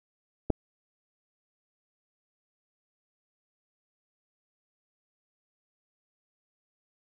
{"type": "clicks", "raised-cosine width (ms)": 2, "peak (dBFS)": [-21, -10], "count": 2, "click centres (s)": [0.5, 0.503], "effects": []}